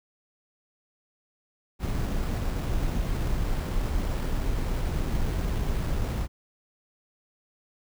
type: noise with sample-and-hold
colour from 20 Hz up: brown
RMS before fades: -27 dBFS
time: 1.79-6.28 s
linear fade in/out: 50 ms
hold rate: 6300 Hz
effects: none